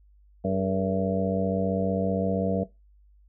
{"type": "harmonic tone with a mistuned harmonic", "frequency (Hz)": 95.4, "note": "G2", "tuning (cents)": -47, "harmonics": [1, 2, 3, 4, 5, 6, 7], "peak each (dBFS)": [-33, -27, -34, -39, -30, -33, -31], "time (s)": [0.44, 2.64], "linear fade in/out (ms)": 10, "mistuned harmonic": 4, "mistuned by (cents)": 130, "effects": ["noise-tail reverb RT60 0.2 s tail -18 dB re dry", "added 50 Hz sine -54 dBFS peak until 3.28 s"]}